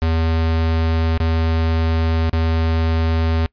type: tone with dropouts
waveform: square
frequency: 81.4 Hz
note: E2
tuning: 21 cents flat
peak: -16 dBFS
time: 0.02-3.46 s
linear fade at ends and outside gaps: 0 ms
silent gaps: 1.175-1.202 / 2.295-2.331 s
effects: noise-tail reverb RT60 0.1 s tail -23 dB re dry + resampled to 11025 Hz